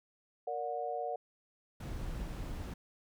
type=chord; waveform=sine; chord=Bb augmented; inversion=none; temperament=just; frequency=466.2 / 582.7 / 728.4 Hz; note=Bb4 / D5 / F#5; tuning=0 / -14 / -27 cents; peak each=-40 / -40 / -37 dBFS; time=0.47-1.16 s; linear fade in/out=5 ms
type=noise; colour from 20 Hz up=brown; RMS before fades=-40 dBFS; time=1.8-2.74 s; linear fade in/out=5 ms
effects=none